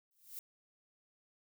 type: noise with exponential growth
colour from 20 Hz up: violet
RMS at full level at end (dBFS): -42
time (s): 0.11-0.39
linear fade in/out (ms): 1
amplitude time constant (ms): 60
effects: none